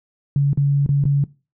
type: tone with dropouts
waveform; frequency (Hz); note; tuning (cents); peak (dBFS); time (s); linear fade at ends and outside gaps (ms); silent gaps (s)
sine; 141.3; C#3; +34; -13; 0.36-1.24; 2; 0.532-0.574 / 0.863-0.89 / 1.04-1.053
effects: noise-tail reverb RT60 0.3 s tail -20 dB re dry